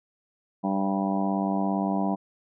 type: harmonic tone with a mistuned harmonic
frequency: 97.5 Hz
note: G2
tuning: 9 cents flat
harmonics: 2 / 3 / 4 / 5 / 6 / 7 / 8 / 9 / 10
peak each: -26 / -30 / -39 / -42 / -38 / -32 / -33 / -41 / -35 dBFS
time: 0.63-2.16 s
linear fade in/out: 20 ms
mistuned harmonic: 5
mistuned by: +36 cents
effects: none